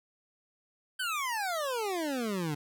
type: exponential sweep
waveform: 25% pulse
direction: down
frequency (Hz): 1568 to 142.4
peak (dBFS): -27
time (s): 0.99-2.55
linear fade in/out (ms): 10
effects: none